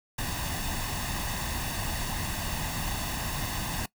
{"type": "noise with comb filter", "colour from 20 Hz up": "pink", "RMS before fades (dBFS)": -32, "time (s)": [0.18, 3.86], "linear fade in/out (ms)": 5, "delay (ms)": 1.1, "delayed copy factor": 0.6, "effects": ["noise-tail reverb RT60 0.1 s tail -21 dB re dry"]}